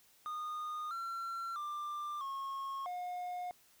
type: tone with pitch steps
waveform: triangle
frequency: 1227 / 1360 / 1187 / 1088 / 718 Hz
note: D#6 / F6 / D6 / C#6 / F5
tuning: -25 / -46 / +18 / -33 / +48 cents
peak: -36 dBFS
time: 0.26-3.51 s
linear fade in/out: 0 ms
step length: 650 ms
effects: white hiss -66 dBFS RMS until 3.8 s